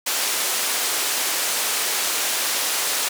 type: band-pass noise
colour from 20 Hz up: white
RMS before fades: -23 dBFS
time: 0.06-3.09 s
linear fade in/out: 10 ms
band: 390 to 11000 Hz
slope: 12 dB/octave
effects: none